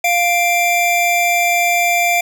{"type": "tone pair together", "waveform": "square", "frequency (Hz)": [699.2, 2357], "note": ["F5", "D7"], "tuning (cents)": [2, 6], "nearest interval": "octave + major sixth", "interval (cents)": 2104, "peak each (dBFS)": -16, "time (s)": [0.04, 2.21], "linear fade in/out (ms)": 5, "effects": []}